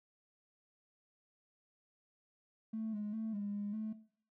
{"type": "tone with pitch steps", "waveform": "triangle", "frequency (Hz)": [220.9, 208.8, 221.4, 203.6, 204.8, 217.2], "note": ["A3", "G#3", "A3", "G#3", "G#3", "A3"], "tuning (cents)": [7, 10, 11, -34, -24, -22], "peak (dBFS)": -33, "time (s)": [2.73, 3.93], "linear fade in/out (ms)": 10, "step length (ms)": 200, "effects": ["noise-tail reverb RT60 0.5 s tail -19 dB re dry", "tanh soft clip ceiling -35 dBFS"]}